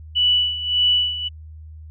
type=tone with tremolo; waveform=sine; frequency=2960 Hz; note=F#7; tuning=in tune; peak=-13 dBFS; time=0.15-1.29 s; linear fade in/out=20 ms; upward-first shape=sine; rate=1.7 Hz; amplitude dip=75%; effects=added 78 Hz sine -36 dBFS peak until 1.9 s